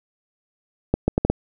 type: accelerating click train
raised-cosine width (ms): 2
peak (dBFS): -4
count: 5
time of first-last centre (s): 0.94-1.3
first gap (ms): 140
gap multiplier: 0.71
effects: none